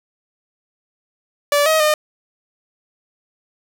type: tone with pitch steps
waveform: sawtooth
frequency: 579 / 632 / 609 Hz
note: D5 / D#5 / D#5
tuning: -25 / +27 / -37 cents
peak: -9 dBFS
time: 1.52-1.94 s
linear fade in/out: 2 ms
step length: 140 ms
effects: none